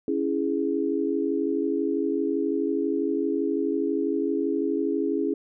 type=chord; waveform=sine; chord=C# minor; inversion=none; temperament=equal; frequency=277.2 / 329.6 / 415.3 Hz; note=C#4 / E4 / G#4; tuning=0 / 0 / 0 cents; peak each=-27 dBFS; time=0.08-5.34 s; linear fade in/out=2 ms; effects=none